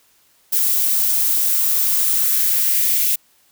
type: noise with high-pass filter sweep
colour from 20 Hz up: violet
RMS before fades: -17 dBFS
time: 0.52-3.16 s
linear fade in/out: 10 ms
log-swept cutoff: 430 to 2400 Hz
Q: 2.1
effects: white hiss -57 dBFS RMS until 3.51 s